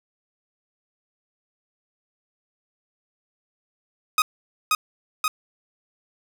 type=tone with echo; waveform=sawtooth; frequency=1253 Hz; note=D#6; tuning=12 cents sharp; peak=-12 dBFS; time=4.18-4.22 s; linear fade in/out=2 ms; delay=530 ms; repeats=2; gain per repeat=-2 dB; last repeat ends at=5.28 s; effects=none